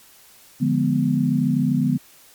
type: chord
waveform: sine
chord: D diminished seventh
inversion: none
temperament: equal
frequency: 146.83 / 174.61 / 207.7 / 246.9 Hz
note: D3 / F3 / Ab3 / Cb4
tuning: 0 / 0 / 0 / 0 cents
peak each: -22 / -24 / -24 / -20 dBFS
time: 0.6-1.98 s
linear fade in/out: 20 ms
effects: white hiss -50 dBFS RMS until 2.34 s + MP3 96 kbps